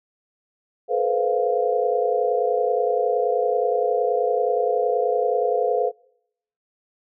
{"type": "tone cluster", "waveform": "sine", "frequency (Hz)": [428.7, 486.4, 517, 698], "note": ["A4", "B4", "C5", "F5"], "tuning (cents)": [-45, -26, -21, -1], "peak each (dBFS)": -24, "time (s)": [0.88, 5.92], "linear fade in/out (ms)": 50, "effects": ["noise-tail reverb RT60 0.8 s tail -26 dB re dry"]}